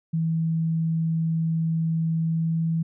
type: tone with pitch glide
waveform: sine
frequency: 162.7 to 163.64 Hz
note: E3 to E3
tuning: -22 to -12 cents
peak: -21 dBFS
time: 0.13-2.83 s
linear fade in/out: 10 ms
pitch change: +10 cents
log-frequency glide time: 2.19-2.63 s
effects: none